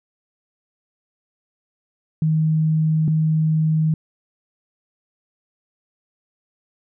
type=tone pair in turn; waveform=sine; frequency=157.3 / 157.3 Hz; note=D#3 / D#3; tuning=+19 / +19 cents; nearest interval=unison; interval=0 cents; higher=neither; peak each=-15 dBFS; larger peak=neither; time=2.22-3.08 / 3.08-3.94 s; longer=neither; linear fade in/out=2 ms; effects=none